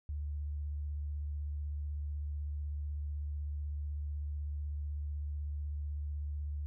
sine tone with vibrato, 73.42 Hz, D2, in tune, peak -35 dBFS, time 0.09-6.66 s, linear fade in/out 0 ms, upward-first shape sine, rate 16 Hz, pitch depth 27 cents each way, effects none

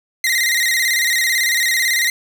sawtooth tone with vibrato, 1975.5 Hz, B6, in tune, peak -11 dBFS, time 0.24-2.1 s, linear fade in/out 2 ms, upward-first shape square, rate 18 Hz, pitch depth 78 cents each way, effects 7-bit

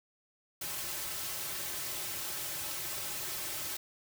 white noise with comb filter, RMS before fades -38 dBFS, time 0.61-3.77 s, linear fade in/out 5 ms, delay 4.2 ms, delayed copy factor -0.8, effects none

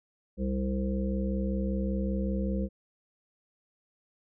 harmonic tone, 65.2 Hz, C2, 5 cents flat, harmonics 1 / 3 / 5 / 7 / 8, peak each -31 / -30 / -39 / -41 / -38 dBFS, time 0.37-2.69 s, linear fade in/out 50 ms, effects none

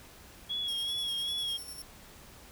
sine tone with vibrato, 3322 Hz, G#7, in tune, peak -31 dBFS, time 0.49-1.58 s, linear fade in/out 20 ms, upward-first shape sine, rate 2.6 Hz, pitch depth 40 cents each way
5% pulse tone with tremolo, 5440 Hz, F8, 46 cents flat, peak -35 dBFS, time 0.68-1.82 s, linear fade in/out 2 ms, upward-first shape square, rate 10 Hz, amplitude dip 45%
effects added 67 Hz sine -62 dBFS peak until 2.51 s + pink hiss -53 dBFS RMS until 2.51 s

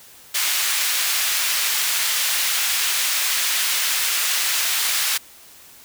pink high-pass noise, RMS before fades -21 dBFS, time 0.34-5.18 s, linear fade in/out 10 ms, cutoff 2000 Hz, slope 12 dB/octave, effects white hiss -46 dBFS RMS until 5.84 s

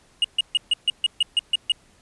triangle tone bursts, 2870 Hz, F7, 47 cents sharp, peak -14 dBFS, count 10, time 0.22-1.72 s, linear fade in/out 2 ms, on 24 ms, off 140 ms, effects pink hiss -57 dBFS RMS until 2.01 s + resampled to 24000 Hz

